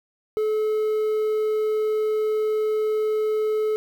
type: tone with quantisation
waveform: triangle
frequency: 430.9 Hz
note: A4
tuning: 36 cents flat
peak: -18 dBFS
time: 0.37-3.76 s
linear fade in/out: 0 ms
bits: 8
effects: none